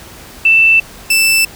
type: tone pair in turn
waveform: sine / sawtooth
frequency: 2661 / 2651 Hz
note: E7 / E7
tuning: +16 / +9 cents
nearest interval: unison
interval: 7 cents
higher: first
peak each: -5 dBFS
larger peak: neither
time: 0.45-0.8 / 1.1-1.45 s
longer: neither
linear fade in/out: 5 ms
effects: pink hiss -35 dBFS RMS until 1.55 s